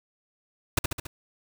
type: noise with echo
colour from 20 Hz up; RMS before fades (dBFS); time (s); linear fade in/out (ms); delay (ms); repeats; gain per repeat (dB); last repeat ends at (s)
pink; -22; 0.77-0.79; 5; 70; 4; -4; 1.07
effects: none